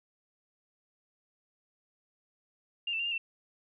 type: tone with pitch steps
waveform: sine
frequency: 2800 / 2660 / 2781 / 2815 / 2692 Hz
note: F7 / E7 / F7 / F7 / E7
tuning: +4 / +15 / -8 / +13 / +36 cents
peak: -30 dBFS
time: 2.87-3.18 s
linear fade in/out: 5 ms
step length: 62 ms
effects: none